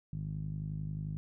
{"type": "tone with low-pass filter", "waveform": "10% pulse", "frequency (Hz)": 51.3, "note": "G#1", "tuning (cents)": -21, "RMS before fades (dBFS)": -38, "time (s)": [0.13, 1.17], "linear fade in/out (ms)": 0, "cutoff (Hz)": 150, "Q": 3.6, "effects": []}